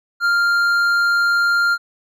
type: tone with hard clipping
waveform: sine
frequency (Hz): 1396.9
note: F6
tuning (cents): 0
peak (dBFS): -15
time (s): 0.2-1.78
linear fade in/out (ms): 50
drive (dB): 6
effects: none